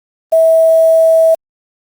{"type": "tone with quantisation", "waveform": "sine", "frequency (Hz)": 650, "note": "E5", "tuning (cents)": -24, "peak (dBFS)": -5, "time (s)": [0.32, 1.35], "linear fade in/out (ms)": 10, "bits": 5, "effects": ["Opus 24 kbps"]}